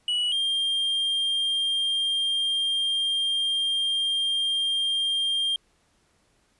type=tone pair in turn; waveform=triangle; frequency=2934 / 3199 Hz; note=F#7 / G7; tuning=-15 / +34 cents; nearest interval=minor second; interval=149 cents; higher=second; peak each=-21 dBFS; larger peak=neither; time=0.08-0.32 / 0.32-5.56 s; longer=second; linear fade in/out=2 ms; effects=pink hiss -66 dBFS RMS until 6.59 s + resampled to 24000 Hz